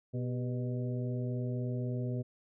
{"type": "harmonic tone with a mistuned harmonic", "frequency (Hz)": 123.47, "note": "B2", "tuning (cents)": 0, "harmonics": [1, 2, 3, 4, 5], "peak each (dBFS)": [-33, -39, -43, -45, -47], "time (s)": [0.13, 2.23], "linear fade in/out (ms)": 20, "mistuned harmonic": 3, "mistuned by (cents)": 72, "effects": []}